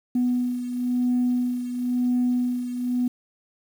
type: beating tone pair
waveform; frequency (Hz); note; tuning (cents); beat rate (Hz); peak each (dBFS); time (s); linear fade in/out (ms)
sine; 246.9 / 247.88; B3 / B3; 0 / +7; 0.98; -21 / -27; 0.15-3.08; 5
effects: tanh soft clip ceiling -15 dBFS + 8-bit